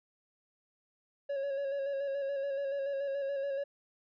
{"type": "tone with vibrato", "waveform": "triangle", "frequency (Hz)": 554.4, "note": "C#5", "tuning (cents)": 0, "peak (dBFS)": -30, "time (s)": [1.29, 3.64], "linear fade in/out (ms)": 10, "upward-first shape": "square", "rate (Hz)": 7, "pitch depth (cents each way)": 29, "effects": ["resampled to 11025 Hz"]}